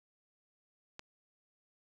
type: click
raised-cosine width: 0.2 ms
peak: -27 dBFS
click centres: 0.994 s
effects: none